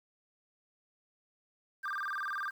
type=tone with vibrato; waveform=sine; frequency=1370 Hz; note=F6; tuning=34 cents flat; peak=-31 dBFS; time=1.83-2.51 s; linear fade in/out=20 ms; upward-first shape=square; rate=20 Hz; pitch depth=250 cents each way; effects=tanh soft clip ceiling -33 dBFS + 10-bit